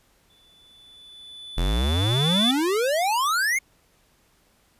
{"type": "tone with exponential growth", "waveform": "triangle", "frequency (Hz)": 3483, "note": "A7", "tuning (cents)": -18, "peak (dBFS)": -17, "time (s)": [0.3, 2.51], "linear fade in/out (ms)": 1, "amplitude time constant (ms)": 480}
{"type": "exponential sweep", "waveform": "square", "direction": "up", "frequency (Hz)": [39.9, 2211], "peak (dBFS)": -21, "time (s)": [1.57, 3.59], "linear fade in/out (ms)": 10}
{"effects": ["pink hiss -62 dBFS RMS until 4.79 s", "resampled to 32000 Hz"]}